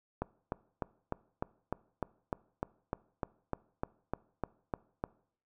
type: click train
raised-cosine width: 1 ms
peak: -19 dBFS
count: 17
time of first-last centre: 0.22-5.039 s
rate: 3.32 Hz
effects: noise-tail reverb RT60 0.6 s tail -22 dB re dry